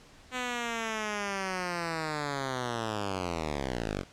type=linear sweep; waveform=5% pulse; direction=down; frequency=254.8 to 44 Hz; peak=-20 dBFS; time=0.31-4.05 s; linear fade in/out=50 ms; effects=pink hiss -55 dBFS RMS until 4.12 s + low-pass 7000 Hz 12 dB/octave